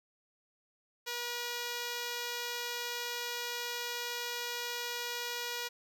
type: tone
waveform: 5% pulse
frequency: 480.9 Hz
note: B4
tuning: 46 cents flat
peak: -24 dBFS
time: 1.06-5.69 s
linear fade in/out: 20 ms
effects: none